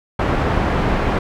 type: low-pass noise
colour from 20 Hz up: pink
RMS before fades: -18 dBFS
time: 0.19-1.19 s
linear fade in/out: 5 ms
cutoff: 1600 Hz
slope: 12 dB/octave
effects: none